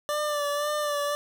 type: tone with vibrato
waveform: 25% pulse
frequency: 588 Hz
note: D5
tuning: 2 cents sharp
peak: -22 dBFS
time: 0.09-1.15 s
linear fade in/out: 0 ms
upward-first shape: sine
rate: 1.9 Hz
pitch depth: 35 cents each way
effects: none